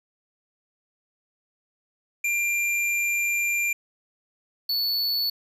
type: tone pair in turn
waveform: square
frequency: 2382 / 4441 Hz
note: D7 / C#8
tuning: +24 / +2 cents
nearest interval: major seventh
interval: 1078 cents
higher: second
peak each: -23 / -23 dBFS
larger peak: neither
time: 2.24-3.73 / 4.69-5.3 s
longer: first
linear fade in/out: 5 ms
effects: resampled to 32000 Hz + 9-bit